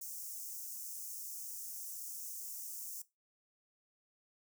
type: high-pass noise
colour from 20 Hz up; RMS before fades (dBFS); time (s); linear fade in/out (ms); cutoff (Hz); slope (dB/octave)
white; -45; 0.01-3.02; 5; 5700; 48
effects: noise-tail reverb RT60 0.2 s tail -17 dB re dry